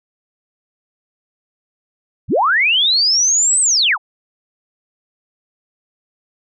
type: linear two-way sweep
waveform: sine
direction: up then down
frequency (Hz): 45.89 to 8300 to 700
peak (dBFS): -11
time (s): 2.28-3.98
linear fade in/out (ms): 50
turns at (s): 3.61
effects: none